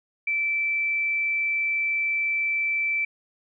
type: tone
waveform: sine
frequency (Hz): 2327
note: D7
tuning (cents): -17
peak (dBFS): -22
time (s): 0.27-3.05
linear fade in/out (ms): 5
effects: none